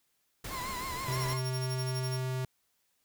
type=noise; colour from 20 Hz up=pink; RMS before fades=-41 dBFS; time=0.44-1.34 s; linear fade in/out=5 ms
type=tone with vibrato; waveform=35% pulse; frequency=1029 Hz; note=C6; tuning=29 cents flat; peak=-35 dBFS; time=0.49-1.4 s; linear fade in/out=50 ms; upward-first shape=triangle; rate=6.1 Hz; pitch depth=91 cents each way
type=tone; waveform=square; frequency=129.2 Hz; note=C3; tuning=21 cents flat; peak=-32 dBFS; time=1.08-2.45 s; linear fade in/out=2 ms
type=tone with tremolo; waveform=sawtooth; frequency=5550 Hz; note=F8; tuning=12 cents flat; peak=-34 dBFS; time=1.12-2.2 s; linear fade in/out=5 ms; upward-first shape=sine; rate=12 Hz; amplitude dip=95%
effects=white hiss -75 dBFS RMS until 3.04 s